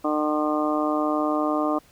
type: harmonic tone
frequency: 151.5 Hz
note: D#3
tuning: 46 cents flat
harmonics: 2 / 3 / 4 / 5 / 6 / 7 / 8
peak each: -24 / -33 / -27 / -30 / -39 / -30 / -30 dBFS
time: 0.04-1.79 s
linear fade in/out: 10 ms
effects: pink hiss -56 dBFS RMS until 1.91 s